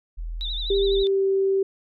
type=tone; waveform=sine; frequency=41.18 Hz; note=E1; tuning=1 cent flat; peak=-28 dBFS; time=0.17-1.04 s; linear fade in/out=20 ms
type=tone with vibrato; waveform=sine; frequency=3729 Hz; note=A#7; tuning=in tune; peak=-28 dBFS; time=0.41-1.07 s; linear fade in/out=0 ms; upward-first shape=sine; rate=12 Hz; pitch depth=100 cents each way
type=tone with pitch glide; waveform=sine; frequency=395.7 to 388.2 Hz; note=G4 to G4; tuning=+16 to -17 cents; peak=-18 dBFS; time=0.7-1.63 s; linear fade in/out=5 ms; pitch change=-33 cents; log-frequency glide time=0.82-1.26 s
effects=none